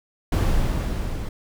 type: noise with level ramp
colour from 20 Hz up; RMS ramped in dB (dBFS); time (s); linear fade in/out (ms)
brown; -18 to -29; 0.32-1.29; 5
effects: none